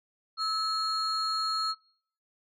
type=tone pair together; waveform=sine; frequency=1300 / 4288 Hz; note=E6 / C8; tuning=-24 / +42 cents; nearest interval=octave + major sixth; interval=2066 cents; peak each=-28 dBFS; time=0.37-1.75 s; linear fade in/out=50 ms; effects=noise-tail reverb RT60 0.6 s tail -24 dB re dry + tanh soft clip ceiling -24 dBFS